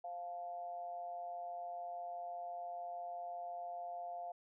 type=tone with amplitude modulation; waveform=sine; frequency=698.5 Hz; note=F5; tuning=in tune; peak=-39 dBFS; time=0.04-4.32 s; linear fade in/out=5 ms; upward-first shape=sine; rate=174 Hz; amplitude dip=60%; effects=none

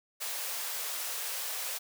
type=high-pass noise; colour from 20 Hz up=white; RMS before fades=-36 dBFS; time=0.2-1.79 s; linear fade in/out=20 ms; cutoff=460 Hz; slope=48 dB/octave; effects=none

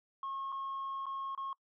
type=tone with dropouts; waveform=sine; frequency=1085 Hz; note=C#6; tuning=37 cents flat; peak=-35 dBFS; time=0.23-1.53 s; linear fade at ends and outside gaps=2 ms; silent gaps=0.521-0.524 / 1.057-1.065 / 1.35-1.376 s; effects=noise-tail reverb RT60 0.1 s tail -25 dB re dry + tanh soft clip ceiling -34 dBFS

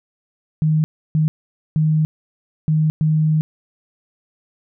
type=tone bursts at uneven times; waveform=sine; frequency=155.56 Hz; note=D#3; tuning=in tune; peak=-13 dBFS; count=5; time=0.62-0.84 / 1.15-1.28 / 1.76-2.05 / 2.68-2.9 / 3.01-3.41 s; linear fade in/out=0 ms; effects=none

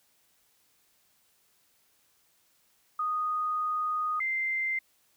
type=tone pair in turn; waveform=sine; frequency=1240 / 2085 Hz; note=D#6 / C7; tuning=-6 / -7 cents; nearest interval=major sixth; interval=899 cents; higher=second; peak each=-27 dBFS; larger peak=neither; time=2.99-4.2 / 4.2-4.79 s; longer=first; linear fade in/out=5 ms; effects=white hiss -68 dBFS RMS until 5.16 s

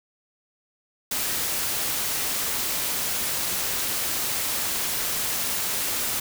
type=noise with amplitude modulation; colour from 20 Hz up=white; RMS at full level=-25 dBFS; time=1.11-6.2 s; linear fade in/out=5 ms; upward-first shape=sine; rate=290 Hz; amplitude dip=35%; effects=none

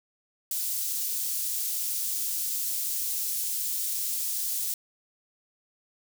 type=high-pass noise; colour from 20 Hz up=white; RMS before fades=-30 dBFS; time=0.51-4.74 s; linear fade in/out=2 ms; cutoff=5900 Hz; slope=12 dB/octave; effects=none

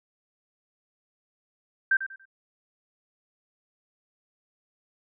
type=tone with echo; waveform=sine; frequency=1568 Hz; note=G6; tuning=in tune; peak=-18 dBFS; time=1.91-1.97 s; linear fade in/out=5 ms; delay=95 ms; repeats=3; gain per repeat=-11 dB; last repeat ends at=2.255 s; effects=none

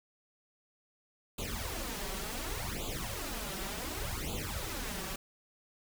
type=noise with flanger; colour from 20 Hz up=pink; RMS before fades=-38 dBFS; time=1.38-5.16 s; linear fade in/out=5 ms; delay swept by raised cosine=0.27 to 5.27 ms; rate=0.68 Hz; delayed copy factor=+0.95; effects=none

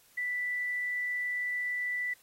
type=tone with quantisation; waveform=sine; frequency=1975.5 Hz; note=B6; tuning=in tune; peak=-30 dBFS; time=0.17-2.14 s; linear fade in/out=10 ms; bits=10; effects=white hiss -62 dBFS RMS until 2.22 s + AAC 48 kbps

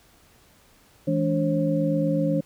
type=tone cluster; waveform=sine; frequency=163.2 / 211.3 / 289.3 / 537 Hz; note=E3 / G#3 / D4 / C5; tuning=-17 / +30 / -26 / +45 cents; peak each=-24 / -30 / -25 / -26 dBFS; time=1.07-2.41 s; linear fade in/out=10 ms; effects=pink hiss -57 dBFS RMS until 2.45 s

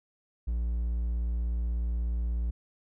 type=tone; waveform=triangle; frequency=58.27 Hz; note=A#1; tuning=in tune; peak=-25 dBFS; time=0.47-2.51 s; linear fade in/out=10 ms; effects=none

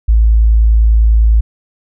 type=tone; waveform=sine; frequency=55 Hz; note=A1; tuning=in tune; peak=-5 dBFS; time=0.08-1.41 s; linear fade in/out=10 ms; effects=none

